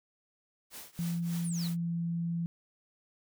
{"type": "noise with tremolo", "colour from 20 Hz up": "white", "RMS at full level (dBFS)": -44, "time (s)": [0.7, 1.77], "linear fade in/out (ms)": 50, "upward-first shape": "triangle", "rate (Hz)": 3.4, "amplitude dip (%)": 95}
{"type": "tone with pitch glide", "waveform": "sine", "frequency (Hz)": [170.3, 169.12], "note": ["F3", "E3"], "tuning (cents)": [-43, 45], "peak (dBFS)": -30, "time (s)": [0.99, 2.46], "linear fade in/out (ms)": 0, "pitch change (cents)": -12, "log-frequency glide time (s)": [1.6, 1.95]}
{"type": "exponential sweep", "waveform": "sine", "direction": "down", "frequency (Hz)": [10920, 3700], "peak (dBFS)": -40, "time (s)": [1.44, 1.68], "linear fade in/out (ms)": 10}
{"effects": []}